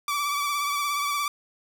sawtooth tone with vibrato, 1156 Hz, D6, 28 cents flat, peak -21 dBFS, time 0.08-1.28 s, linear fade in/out 2 ms, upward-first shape triangle, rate 17 Hz, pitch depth 46 cents each way, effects none

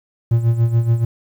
triangle tone with tremolo, 116.2 Hz, A#2, 5 cents flat, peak -8 dBFS, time 0.31-1.05 s, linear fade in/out 5 ms, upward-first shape sine, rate 7 Hz, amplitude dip 70%, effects 8-bit

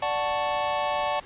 square chord, D major seventh, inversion none, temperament equal, 587.3 / 740 / 880 / 1108.7 Hz, D5 / F#5 / A5 / C#6, 0 / 0 / 0 / 0 cents, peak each -30 / -31 / -30 / -32 dBFS, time 0.02-1.2 s, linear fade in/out 5 ms, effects pink hiss -47 dBFS RMS until 1.25 s + resampled to 8000 Hz

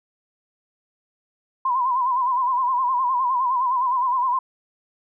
sine tone with vibrato, 1012 Hz, B5, 42 cents sharp, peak -18 dBFS, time 1.65-4.39 s, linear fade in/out 5 ms, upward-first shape sine, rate 9.7 Hz, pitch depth 90 cents each way, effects none

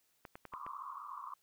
clicks, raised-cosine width 0.5 ms, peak -32 dBFS, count 5, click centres 0.252 / 0.355 / 0.453 / 0.537 / 0.665 s
white band-pass noise, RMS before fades -46 dBFS, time 0.52-1.34 s, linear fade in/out 5 ms, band 1000 to 1200 Hz, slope 96 dB/octave
effects white hiss -75 dBFS RMS until 1.42 s

